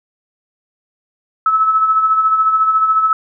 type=tone with tremolo; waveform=sine; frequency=1300 Hz; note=E6; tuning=24 cents flat; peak=-8 dBFS; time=1.46-3.13 s; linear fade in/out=2 ms; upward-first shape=sine; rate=14 Hz; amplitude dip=50%; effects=none